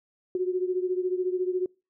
sine beating tone pair, 363.3 / 377.3 Hz, F#4 / F#4, -32 / +34 cents, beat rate 14 Hz, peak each -26 / -30 dBFS, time 0.35-1.66 s, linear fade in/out 2 ms, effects noise-tail reverb RT60 0.3 s tail -26 dB re dry

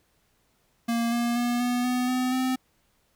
square tone with pitch steps, 233.1 / 237 / 241 / 245.1 / 249.3 / 253.5 / 257.7 Hz, A#3 / A#3 / B3 / B3 / B3 / B3 / C4, 0 / +29 / -42 / -13 / +16 / +45 / -26 cents, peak -24 dBFS, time 0.88-2.56 s, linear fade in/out 10 ms, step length 240 ms, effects pink hiss -68 dBFS RMS until 3.15 s

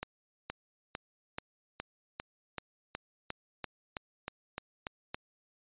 accelerating click train, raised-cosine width 0.3 ms, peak -20 dBFS, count 15, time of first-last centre 0.03-5.145 s, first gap 470 ms, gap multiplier 0.96, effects resampled to 8000 Hz

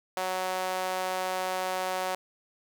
sawtooth tone with high-pass filter, 185.5 Hz, F#3, 5 cents sharp, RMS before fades -31 dBFS, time 0.17-2.15 s, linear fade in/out 0 ms, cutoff 660 Hz, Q 2, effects none

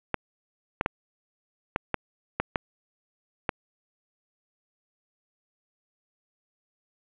clicks, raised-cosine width 0.5 ms, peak -9 dBFS, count 8, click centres 0.143 / 0.811 / 0.861 / 1.761 / 1.943 / 2.4 / 2.558 / 3.492 s, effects resampled to 8000 Hz + 7-bit

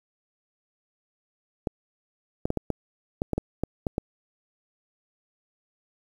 clicks, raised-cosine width 2 ms, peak -12 dBFS, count 11, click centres 1.672 / 2.455 / 2.504 / 2.573 / 2.703 / 3.219 / 3.333 / 3.38 / 3.636 / 3.868 / 3.981 s, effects 8-bit

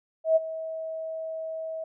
sine tone with ADSR envelope, 643 Hz, E5, 43 cents flat, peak -15 dBFS, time 0.24-1.84 s, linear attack 120 ms, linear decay 25 ms, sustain -16 dB, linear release 4 ms, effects none

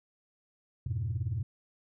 sine chord, F diminished, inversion none, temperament equal with one note detuned, 86.95 / 103.83 / 123.47 Hz, F2 / Ab2 / Cb3, -7 / 0 / 0 cents, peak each -35 / -33 / -33 dBFS, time 0.86-1.43 s, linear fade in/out 5 ms, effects tanh soft clip ceiling -24 dBFS

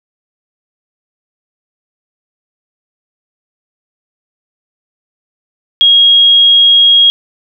sine tone, 3280 Hz, G#7, 22 cents flat, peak -3 dBFS, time 5.81-7.1 s, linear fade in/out 0 ms, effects none

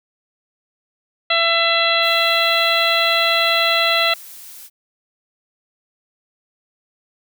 harmonic tone, 670 Hz, E5, 28 cents sharp, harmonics 1 / 2 / 3 / 4 / 5 / 6, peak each -21 / -21 / -21 / -21 / -21 / -21 dBFS, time 1.3-4.14 s, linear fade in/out 5 ms
blue noise, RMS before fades -38 dBFS, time 2.01-4.7 s, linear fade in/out 50 ms
effects none

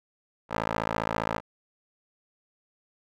15% pulse tone with band-pass filter, 55 Hz, A1, in tune, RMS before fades -30 dBFS, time 0.49-1.41 s, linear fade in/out 50 ms, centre 990 Hz, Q 1.1, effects none

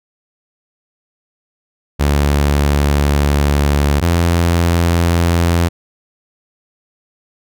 sawtooth tone pair in turn, 72 / 85.17 Hz, D2 / F2, -34 / -43 cents, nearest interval minor third, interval 291 cents, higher second, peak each -7 dBFS, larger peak neither, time 1.99-4.01 / 4.01-5.69 s, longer first, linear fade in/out 20 ms, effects none

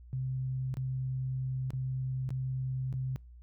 sine tone with dropouts, 130.3 Hz, C3, 7 cents flat, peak -31 dBFS, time 0.13-3.16 s, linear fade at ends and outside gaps 0 ms, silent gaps 0.741-0.77 / 1.705-1.734 / 2.291-2.305 / 2.927-2.939 s, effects noise-tail reverb RT60 0.3 s tail -26 dB re dry + added 60 Hz sine -49 dBFS peak until 3.42 s

